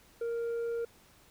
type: tone with tanh clipping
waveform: triangle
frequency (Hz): 466.2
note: A#4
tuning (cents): 0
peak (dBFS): -32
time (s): 0.21-0.85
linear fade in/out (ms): 5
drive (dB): 8
effects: pink hiss -61 dBFS RMS until 1.3 s